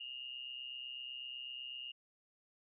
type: tone with amplitude modulation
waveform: sine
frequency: 2838 Hz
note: F7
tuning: 27 cents sharp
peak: -40 dBFS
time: 0-1.92 s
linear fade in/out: 10 ms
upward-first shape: sine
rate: 128 Hz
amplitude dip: 70%
effects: none